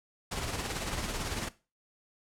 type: noise with tremolo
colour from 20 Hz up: pink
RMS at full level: -33 dBFS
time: 0.31-1.49 s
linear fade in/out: 10 ms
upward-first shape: sine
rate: 18 Hz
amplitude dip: 45%
effects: noise-tail reverb RT60 0.3 s tail -17 dB re dry + low-pass 10000 Hz 12 dB/octave